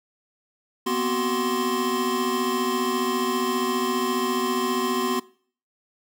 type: tone cluster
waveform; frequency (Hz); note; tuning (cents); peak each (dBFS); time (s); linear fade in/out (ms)
square; 241 / 255.8 / 375.1 / 1047; B3 / C4 / F#4 / C6; -42 / -39 / +24 / +1; -30 / -31 / -27 / -28; 0.86-5.2; 10
effects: noise-tail reverb RT60 0.5 s tail -21 dB re dry